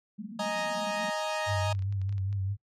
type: band-pass noise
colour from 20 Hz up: white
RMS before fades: -41 dBFS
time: 0.18-1.1 s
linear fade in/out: 10 ms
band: 180 to 230 Hz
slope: 96 dB/octave
type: chord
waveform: sawtooth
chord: D# suspended fourth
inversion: none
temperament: equal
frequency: 622.3 / 830.6 / 932.3 Hz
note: D#5 / G#5 / A#5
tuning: 0 / 0 / 0 cents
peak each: -28 / -33 / -31 dBFS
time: 0.39-1.73 s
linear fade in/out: 5 ms
type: clicks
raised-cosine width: 0.2 ms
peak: -36 dBFS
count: 11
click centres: 1.27 / 1.607 / 1.75 / 1.792 / 1.823 / 1.925 / 2.016 / 2.093 / 2.126 / 2.181 / 2.328 s
type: tone with vibrato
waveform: sine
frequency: 98 Hz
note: G2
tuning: in tune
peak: -28 dBFS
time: 1.46-2.57 s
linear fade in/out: 50 ms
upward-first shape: sine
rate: 4.9 Hz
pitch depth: 51 cents each way
effects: noise-tail reverb RT60 0.1 s tail -24 dB re dry + low-pass 7000 Hz 12 dB/octave